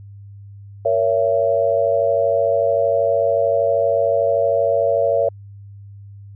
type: chord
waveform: sine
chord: A# diminished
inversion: none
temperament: just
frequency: 466.2 / 559.4 / 671.3 Hz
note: A#4 / C#5 / E5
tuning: 0 / +16 / +31 cents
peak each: -21 / -17 / -19 dBFS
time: 0.85-5.29 s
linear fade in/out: 5 ms
effects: added 100 Hz sine -36 dBFS peak until 6.35 s